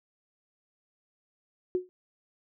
sine tone with exponential decay, 364.7 Hz, F#4, 25 cents flat, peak -21 dBFS, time 1.75-1.89 s, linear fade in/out 0 ms, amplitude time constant 30 ms, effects none

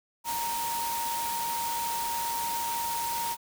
sine tone in noise, 932.3 Hz, A#5, in tune, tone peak -30 dBFS, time 0.24-3.37 s, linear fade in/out 50 ms, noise white, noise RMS -35 dBFS, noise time 0.24-3.37 s, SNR +2 dB, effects none

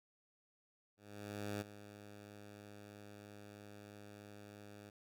10% pulse tone with ADSR envelope, 103.1 Hz, G#2, 12 cents flat, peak -31 dBFS, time 0.97-4.9 s, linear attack 640 ms, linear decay 20 ms, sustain -14 dB, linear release 4 ms, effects none

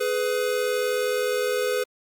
square tone pair together, 420.3 / 499.8 Hz, G#4 / B4, +21 / +21 cents, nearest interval minor third, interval 300 cents, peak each -27 / -25 dBFS, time 0-1.84 s, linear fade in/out 10 ms, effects Opus 48 kbps

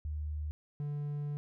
sine / triangle tone pair in turn, 75.5 / 146.11 Hz, D2 / D3, +48 / -9 cents, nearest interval major seventh, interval 1143 cents, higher second, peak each -34 / -32 dBFS, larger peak second, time 0.05-0.51 / 0.8-1.37 s, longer second, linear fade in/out 0 ms, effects none

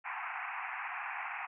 pink band-pass noise, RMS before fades -40 dBFS, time 0.04-1.47 s, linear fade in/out 20 ms, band 740 to 2600 Hz, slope 96 dB/octave, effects none

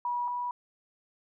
sine tone pair in turn, 969 / 975.7 Hz, B5 / B5, -33 / -21 cents, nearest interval unison, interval 12 cents, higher second, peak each -28 / -30 dBFS, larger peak first, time 0.05-0.28 / 0.28-0.51 s, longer neither, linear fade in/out 2 ms, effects none

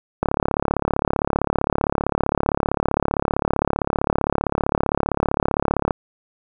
click train, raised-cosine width 1 ms, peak -4 dBFS, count 202, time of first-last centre 0.23-5.908 s, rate 35.4 Hz, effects none

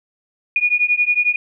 sine beating tone pair, 2444 / 2455 Hz, D#7 / D#7, -32 / -24 cents, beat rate 11 Hz, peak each -17 dBFS, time 0.56-1.36 s, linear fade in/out 2 ms, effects none

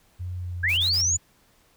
sine tone with vibrato, 89.1 Hz, F2, 35 cents sharp, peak -29 dBFS, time 0.19-1.18 s, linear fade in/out 20 ms, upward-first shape sine, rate 1.7 Hz, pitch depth 17 cents each way
sine linear sweep, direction up, 1552 to 7080 Hz, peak -20 dBFS, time 0.63-1.17 s, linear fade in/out 10 ms
white noise bursts, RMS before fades -39 dBFS, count 3, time 0.68-1.022 s, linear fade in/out 20 ms, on 100 ms, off 21 ms
effects pink hiss -61 dBFS RMS until 1.76 s

